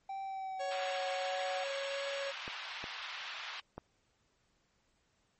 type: tone with pitch glide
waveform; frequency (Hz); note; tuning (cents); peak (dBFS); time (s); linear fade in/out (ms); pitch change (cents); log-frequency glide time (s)
triangle; 778 to 745.9; G5 to F#5; -13 to +14; -36; 0.09-1.64; 5; -73; 0.22-0.83
type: tone with vibrato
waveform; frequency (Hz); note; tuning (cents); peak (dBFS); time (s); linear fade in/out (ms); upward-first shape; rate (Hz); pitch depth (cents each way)
45% pulse; 554.4; C#5; 0; -37; 0.59-2.32; 20; sine; 1.5; 9
type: band-pass noise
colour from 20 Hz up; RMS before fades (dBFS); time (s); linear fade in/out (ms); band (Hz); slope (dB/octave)
white; -44; 0.71-3.6; 2; 800 to 3700; 24
type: clicks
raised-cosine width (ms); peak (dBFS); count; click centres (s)
1; -28; 3; 2.479 / 2.841 / 3.78
effects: pink hiss -75 dBFS RMS until 5.39 s + MP3 32 kbps